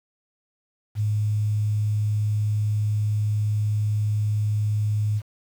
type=tone with quantisation; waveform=sine; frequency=105.6 Hz; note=G#2; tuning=29 cents sharp; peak=-20 dBFS; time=0.95-5.22 s; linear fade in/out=50 ms; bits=8; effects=none